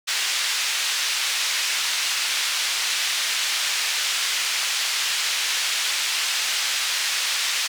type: band-pass noise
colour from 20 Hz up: pink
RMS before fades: -24 dBFS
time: 0.07-7.68 s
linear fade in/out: 20 ms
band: 2300 to 6500 Hz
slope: 12 dB/octave
effects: none